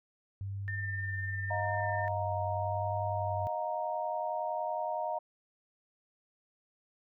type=tone with vibrato; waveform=sine; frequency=98 Hz; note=G2; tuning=in tune; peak=-35 dBFS; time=0.41-3.47 s; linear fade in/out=0 ms; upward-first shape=triangle; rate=0.87 Hz; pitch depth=31 cents each way
type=tone with tremolo; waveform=sine; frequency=1799 Hz; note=A6; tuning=38 cents sharp; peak=-34 dBFS; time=0.68-2.08 s; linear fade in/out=0 ms; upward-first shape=triangle; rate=20 Hz; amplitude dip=50%
type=chord; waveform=sine; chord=Eb suspended second; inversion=none; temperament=equal with one note detuned; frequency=622.3 / 713.1 / 932.3 Hz; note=Eb5 / F5 / Bb5; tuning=0 / +36 / 0 cents; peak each=-36 dBFS; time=1.5-5.19 s; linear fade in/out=10 ms
effects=none